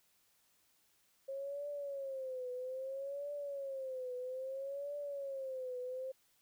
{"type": "tone with vibrato", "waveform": "sine", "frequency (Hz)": 538, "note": "C5", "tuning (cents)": 48, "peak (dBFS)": -39, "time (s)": [1.28, 6.12], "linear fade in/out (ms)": 10, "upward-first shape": "triangle", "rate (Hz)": 0.61, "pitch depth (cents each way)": 140, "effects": ["white hiss -73 dBFS RMS until 6.41 s"]}